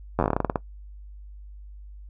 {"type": "slowing click train", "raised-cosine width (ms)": 1, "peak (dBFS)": -8, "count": 14, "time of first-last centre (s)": [0.19, 0.558], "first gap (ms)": 10, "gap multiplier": 1.16, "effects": ["noise-tail reverb RT60 0.1 s tail -19 dB re dry", "added 50 Hz sine -40 dBFS peak until 2.09 s"]}